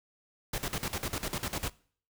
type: noise with tremolo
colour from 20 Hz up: pink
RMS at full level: -33 dBFS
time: 0.53-1.7 s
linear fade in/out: 5 ms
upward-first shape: square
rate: 10 Hz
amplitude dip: 80%
effects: noise-tail reverb RT60 0.5 s tail -22 dB re dry